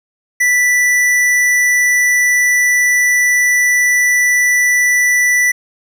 sine tone with tanh clipping, 1973 Hz, B6, 2 cents flat, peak -11 dBFS, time 0.4-5.52 s, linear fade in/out 10 ms, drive 17 dB, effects none

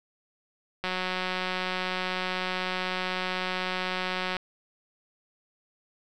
click train, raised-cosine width 0.3 ms, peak -14 dBFS, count 650, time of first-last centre 0.84-4.367 s, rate 184 Hz, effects none

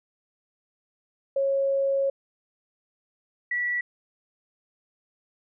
sine tone pair in turn, 548 / 1948.5 Hz, C#5 / B6, -20 / -24 cents, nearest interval octave + minor seventh, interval 2196 cents, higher second, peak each -21 / -24 dBFS, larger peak first, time 1.36-2.1 / 3.51-3.81 s, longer first, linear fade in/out 5 ms, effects none

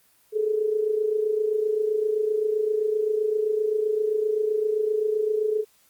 sine tone with amplitude modulation, 429.1 Hz, A4, 43 cents flat, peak -18 dBFS, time 0.32-5.65 s, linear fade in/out 50 ms, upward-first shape sine, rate 27.7 Hz, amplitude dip 65%, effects white hiss -61 dBFS RMS until 5.89 s + Opus 24 kbps

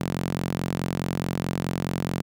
sawtooth tone with high-pass filter, 44.7 Hz, F1, 41 cents sharp, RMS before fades -28 dBFS, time 0-2.22 s, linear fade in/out 10 ms, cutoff 160 Hz, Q 1.9, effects none

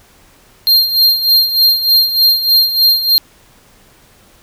square tone with tremolo, 4195 Hz, C8, 4 cents sharp, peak -6 dBFS, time 0.67-3.18 s, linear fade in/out 0 ms, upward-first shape sine, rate 3.3 Hz, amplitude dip 70%, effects pink hiss -47 dBFS RMS until 4.42 s

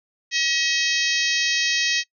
harmonic tone with a mistuned harmonic, 638 Hz, D#5, 43 cents sharp, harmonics 3 / 4 / 5 / 6 / 7 / 8 / 9 / 10, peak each -25 / -26 / -27 / -28 / -28 / -29 / -30 / -30 dBFS, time 0.31-2.04 s, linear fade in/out 50 ms, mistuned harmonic 9, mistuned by -27 cents, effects noise-tail reverb RT60 0.1 s tail -22 dB re dry

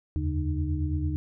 sine tone cluster, 78.8 / 87.7 / 141.9 / 305.3 Hz, D#2 / F2 / C#3 / D#4, +23 / +8 / +41 / -33 cents, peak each -27 / -34 / -33 / -33 dBFS, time 0.16-1.16 s, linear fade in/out 0 ms, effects none

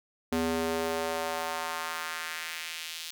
square tone with high-pass filter sweep, 81.9 Hz, E2, 11 cents flat, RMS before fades -33 dBFS, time 0.32-3.11 s, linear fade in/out 5 ms, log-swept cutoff 250 to 3600 Hz, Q 1.5, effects none

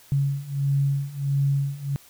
sine beating tone pair, 138.59 / 140.09 Hz, C#3 / C#3, 0 / +19 cents, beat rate 1.5 Hz, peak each -25 / -23 dBFS, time 0.12-1.96 s, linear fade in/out 0 ms, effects white hiss -52 dBFS RMS until 2.09 s

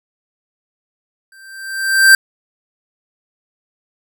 square tone with exponential growth, 1568 Hz, G6, in tune, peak -3 dBFS, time 1.32-2.15 s, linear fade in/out 2 ms, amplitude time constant 180 ms, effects none

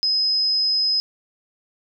sine tone, 5070 Hz, D#8, 32 cents sharp, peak -17 dBFS, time 0.03-1 s, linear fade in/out 0 ms, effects none

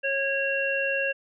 harmonic tone, 548 Hz, C#5, 20 cents flat, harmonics 1 / 3 / 5, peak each -28 / -28 / -28 dBFS, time 0.03-1.13 s, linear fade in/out 20 ms, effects none

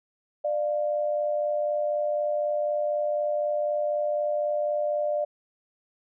sine tone pair together, 594.5 / 698.5 Hz, D5 / F5, +21 / 0 cents, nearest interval minor third, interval 279 cents, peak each -24 / -32 dBFS, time 0.44-5.25 s, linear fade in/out 10 ms, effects none

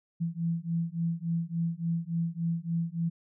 sine beating tone pair, 165.7 / 169.2 Hz, E3 / E3, +9 / +45 cents, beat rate 3.5 Hz, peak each -31 dBFS, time 0.2-3.1 s, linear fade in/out 20 ms, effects none

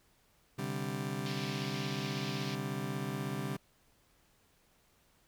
30% pulse chord, C suspended second, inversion none, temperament just, 130.81 / 147.16 / 196.22 Hz, C3 / D3 / G3, 0 / +4 / +2 cents, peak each -37 dBFS, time 0.58-3.57 s, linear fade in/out 10 ms
pink band-pass noise, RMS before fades -45 dBFS, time 1.26-2.55 s, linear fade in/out 0 ms, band 2100 to 5500 Hz, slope 48 dB/octave
effects pink hiss -69 dBFS RMS until 5.27 s

